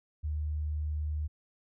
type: tone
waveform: sine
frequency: 75.8 Hz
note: D#2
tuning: 45 cents flat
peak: -30 dBFS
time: 0.23-1.28 s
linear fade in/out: 20 ms
effects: none